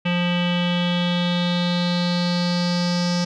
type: tone with low-pass filter sweep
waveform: square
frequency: 175.8 Hz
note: F3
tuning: 12 cents sharp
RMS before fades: -21 dBFS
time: 0.05-3.25 s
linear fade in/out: 10 ms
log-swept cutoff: 2800 to 5300 Hz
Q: 5.7
effects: none